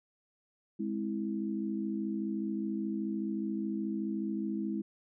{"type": "chord", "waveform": "sine", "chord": "Ab augmented", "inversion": "none", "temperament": "equal with one note detuned", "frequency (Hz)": [207.7, 261.6, 326.6], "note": ["Ab3", "C4", "E4"], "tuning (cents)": [0, 0, -16], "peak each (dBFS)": [-34, -40, -36], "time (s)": [0.79, 4.82], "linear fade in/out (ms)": 10, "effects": []}